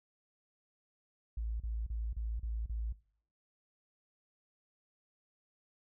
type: tone bursts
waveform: sine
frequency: 55.6 Hz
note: A1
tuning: 19 cents sharp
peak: -34 dBFS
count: 6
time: 1.37-2.925 s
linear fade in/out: 5 ms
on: 230 ms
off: 35 ms
effects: noise-tail reverb RT60 0.5 s tail -19 dB re dry